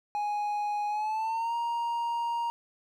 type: tone with pitch glide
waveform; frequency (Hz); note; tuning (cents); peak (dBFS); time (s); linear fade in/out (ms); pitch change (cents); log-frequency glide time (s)
triangle; 830.6 to 937.7; G#5 to A#5; 0 to +10; -26; 0.15-2.5; 0; +210; 0.88-1.55
effects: none